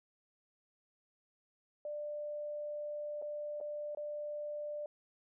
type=tone with dropouts; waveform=sine; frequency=593 Hz; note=D5; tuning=17 cents sharp; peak=-38 dBFS; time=1.85-4.86 s; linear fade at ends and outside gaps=2 ms; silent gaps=3.217-3.223 / 3.603-3.611 / 3.949-3.972 s; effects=none